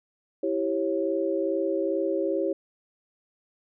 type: chord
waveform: sine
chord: C# diminished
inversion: first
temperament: equal with one note detuned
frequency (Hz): 329.6 / 392 / 547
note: E4 / G4 / C#5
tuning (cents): 0 / 0 / -23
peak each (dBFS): -28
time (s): 0.43-2.53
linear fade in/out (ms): 5
effects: none